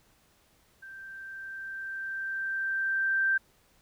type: tone with level ramp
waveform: sine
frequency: 1568 Hz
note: G6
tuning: in tune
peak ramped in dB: -43 to -22 dBFS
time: 0.82-3.38 s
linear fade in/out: 10 ms
effects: pink hiss -65 dBFS RMS until 3.81 s